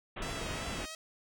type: low-pass noise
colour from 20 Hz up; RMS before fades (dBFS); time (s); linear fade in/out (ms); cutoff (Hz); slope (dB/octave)
pink; -39; 0.16-0.86; 10; 3600; 96
type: tone with vibrato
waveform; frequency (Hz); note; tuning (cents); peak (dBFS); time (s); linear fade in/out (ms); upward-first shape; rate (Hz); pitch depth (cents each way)
5% pulse; 650; E5; -24; -30; 0.22-0.95; 2; triangle; 2.7; 70
effects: none